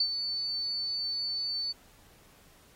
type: tone with ADSR envelope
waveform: sine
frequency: 4502 Hz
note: C#8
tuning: 26 cents sharp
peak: -22 dBFS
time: 0-1.73 s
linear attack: 4 ms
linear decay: 68 ms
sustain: -8 dB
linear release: 21 ms
effects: pink hiss -60 dBFS RMS until 2.75 s + AAC 48 kbps